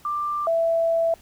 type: tone pair in turn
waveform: sine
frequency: 1184 / 663 Hz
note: D6 / E5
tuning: +14 / +10 cents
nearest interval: minor seventh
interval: 1004 cents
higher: first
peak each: -23 / -18 dBFS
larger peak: second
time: 0.05-0.47 / 0.47-1.14 s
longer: second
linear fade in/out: 2 ms
effects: pink hiss -53 dBFS RMS until 1.21 s